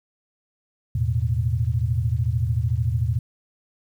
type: chord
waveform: sine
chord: E suspended fourth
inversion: none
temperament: equal with one note detuned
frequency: 81.08 / 110 / 123.47 Hz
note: E2 / A2 / B2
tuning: -28 / 0 / 0 cents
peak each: -25 / -23 / -24 dBFS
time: 0.95-3.19 s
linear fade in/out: 5 ms
effects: 9-bit